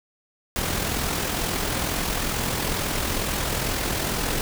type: noise with amplitude modulation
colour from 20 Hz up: pink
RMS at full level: -24 dBFS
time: 0.56-4.41 s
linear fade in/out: 0 ms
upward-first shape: sine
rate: 42.2 Hz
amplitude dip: 40%
effects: none